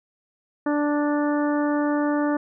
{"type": "harmonic tone", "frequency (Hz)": 293.7, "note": "D4", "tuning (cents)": 0, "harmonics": [1, 2, 3, 4, 5, 6], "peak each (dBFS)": [-21, -27, -31, -33, -35, -37], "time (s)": [0.66, 2.37], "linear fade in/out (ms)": 5, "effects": []}